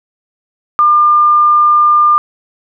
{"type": "tone", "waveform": "sine", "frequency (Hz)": 1200, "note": "D6", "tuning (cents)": 37, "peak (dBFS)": -5, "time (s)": [0.79, 2.18], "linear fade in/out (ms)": 0, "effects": []}